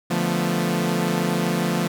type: chord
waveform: sawtooth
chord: B half-diminished seventh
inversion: first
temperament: equal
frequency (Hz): 146.83 / 174.61 / 220 / 246.9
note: D3 / F3 / A3 / B3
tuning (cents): 0 / 0 / 0 / 0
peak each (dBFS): -25 / -19 / -22 / -25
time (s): 0.1-1.88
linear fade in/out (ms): 10
effects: none